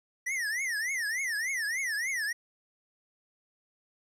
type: tone with vibrato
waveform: square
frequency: 1910 Hz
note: A#6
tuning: 42 cents sharp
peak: -30 dBFS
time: 0.26-2.33 s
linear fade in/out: 10 ms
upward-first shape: triangle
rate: 3.4 Hz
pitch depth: 270 cents each way
effects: low-pass 12000 Hz 12 dB/octave + 11-bit